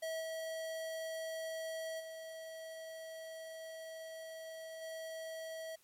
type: tone with level steps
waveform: square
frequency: 646 Hz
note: E5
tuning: 35 cents flat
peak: -38 / -40 / -46 / -43 dBFS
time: 0.02-5.76 s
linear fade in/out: 10 ms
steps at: 0.2 / 1.99 / 4.81 s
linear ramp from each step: 20 ms
effects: white hiss -69 dBFS RMS until 5.83 s + MP3 64 kbps